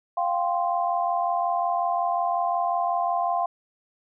sine chord, F suspended second, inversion none, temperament equal, 698.5 / 784 / 1046.5 Hz, F5 / G5 / C6, 0 / 0 / 0 cents, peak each -24 / -28 / -28 dBFS, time 0.17-3.46 s, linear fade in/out 5 ms, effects none

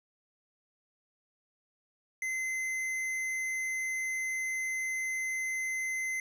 triangle tone with tanh clipping, 2058 Hz, C7, 29 cents flat, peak -33 dBFS, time 2.22-6.2 s, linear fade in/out 2 ms, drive 17 dB, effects none

